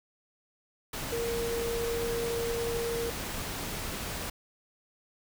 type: tone in noise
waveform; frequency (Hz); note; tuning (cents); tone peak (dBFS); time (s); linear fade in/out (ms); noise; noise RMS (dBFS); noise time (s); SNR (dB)
sine; 466.2; A#4; 0; -30; 1.12-3.1; 5; pink; -36; 0.93-4.3; +3
effects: none

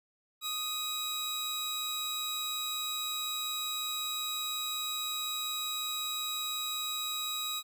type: tone pair together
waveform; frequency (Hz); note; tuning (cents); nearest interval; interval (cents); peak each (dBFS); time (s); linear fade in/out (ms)
sawtooth; 1244.5 / 3859; D#6 / B7; 0 / -41; octave + minor sixth; 1959; -36 / -31; 0.41-7.63; 50
effects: none

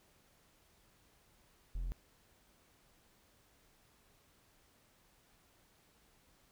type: tone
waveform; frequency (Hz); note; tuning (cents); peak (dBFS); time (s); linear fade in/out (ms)
triangle; 42.92; F1; -29; -34; 1.75-1.92; 0
effects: pink hiss -69 dBFS RMS until 6.51 s

